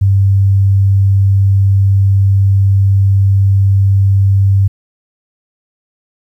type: tone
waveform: sine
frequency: 98 Hz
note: G2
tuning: in tune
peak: -6 dBFS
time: 0.01-4.68 s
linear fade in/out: 10 ms
effects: 8-bit